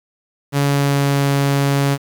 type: tone with pitch glide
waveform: sawtooth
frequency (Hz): 141.6 to 139.89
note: C#3 to C#3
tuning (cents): +37 to +16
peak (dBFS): -10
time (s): 0.52-1.98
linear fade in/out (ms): 50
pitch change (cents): -21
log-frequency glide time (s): 0.62-1.29
effects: 7-bit